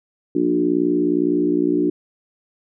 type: harmonic tone with a mistuned harmonic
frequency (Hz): 59.7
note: A#1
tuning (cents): +42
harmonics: 3 / 4 / 5 / 6 / 7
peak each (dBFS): -28 / -27 / -18 / -20 / -29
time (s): 0.35-1.9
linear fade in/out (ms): 5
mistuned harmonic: 4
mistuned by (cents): -17
effects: none